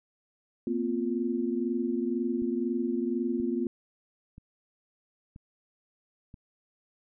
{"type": "chord", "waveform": "sine", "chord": "Bb suspended second", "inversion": "none", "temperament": "equal with one note detuned", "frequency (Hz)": [233.1, 255.1, 349.2], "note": ["Bb3", "C4", "F4"], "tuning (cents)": [0, -44, 0], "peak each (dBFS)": -31, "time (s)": [0.67, 3.67], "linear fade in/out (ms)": 2}
{"type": "click train", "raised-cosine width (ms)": 5, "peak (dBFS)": -34, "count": 5, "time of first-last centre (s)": [2.42, 6.342], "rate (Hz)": 1.02}
{"effects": []}